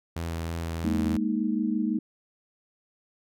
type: tone with vibrato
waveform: sawtooth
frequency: 83 Hz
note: E2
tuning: 12 cents sharp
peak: -26 dBFS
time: 0.16-1.17 s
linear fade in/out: 5 ms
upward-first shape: sine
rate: 3.1 Hz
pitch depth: 15 cents each way
type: chord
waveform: sine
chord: Ab suspended second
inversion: none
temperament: just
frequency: 207.7 / 233.6 / 311.5 Hz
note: Ab3 / Bb3 / Eb4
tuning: 0 / +4 / +2 cents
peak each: -28 / -28 / -29 dBFS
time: 0.84-1.99 s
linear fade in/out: 5 ms
effects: none